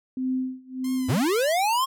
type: tone with tremolo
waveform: sine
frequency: 258.1 Hz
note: C4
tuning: 23 cents flat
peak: -22 dBFS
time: 0.17-1.26 s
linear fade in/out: 2 ms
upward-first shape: sine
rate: 1.6 Hz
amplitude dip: 95%
type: tone with vibrato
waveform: 5% pulse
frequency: 1038 Hz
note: C6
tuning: 14 cents flat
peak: -28 dBFS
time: 0.84-1.53 s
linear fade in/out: 5 ms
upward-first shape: sine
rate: 3 Hz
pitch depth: 60 cents each way
type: linear sweep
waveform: square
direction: up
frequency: 81.3 to 1091 Hz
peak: -21 dBFS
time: 1.08-1.86 s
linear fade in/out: 20 ms
effects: none